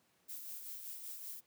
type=noise with tremolo; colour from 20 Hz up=violet; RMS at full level=-45 dBFS; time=0.28-1.41 s; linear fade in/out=20 ms; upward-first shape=sine; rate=5.2 Hz; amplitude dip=40%; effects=pink hiss -73 dBFS RMS until 1.46 s + high-pass 150 Hz 12 dB/octave